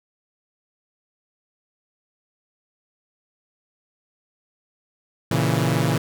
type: chord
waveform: sawtooth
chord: A# diminished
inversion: none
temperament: equal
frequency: 116.54 / 138.59 / 164.81 Hz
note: A#2 / C#3 / E3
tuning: 0 / 0 / 0 cents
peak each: -19 / -19 / -19 dBFS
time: 5.31-5.98 s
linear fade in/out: 5 ms
effects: none